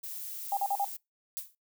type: noise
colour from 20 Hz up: violet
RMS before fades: -40 dBFS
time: 0.03-0.97 s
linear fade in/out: 10 ms
type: tone bursts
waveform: sine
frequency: 801 Hz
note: G5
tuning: 37 cents sharp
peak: -26 dBFS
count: 4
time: 0.52-0.846 s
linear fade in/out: 2 ms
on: 50 ms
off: 42 ms
type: noise with exponential decay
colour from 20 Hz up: violet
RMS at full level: -33 dBFS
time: 1.37-1.55 s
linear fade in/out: 0 ms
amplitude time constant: 39 ms
effects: noise-tail reverb RT60 0.2 s tail -24 dB re dry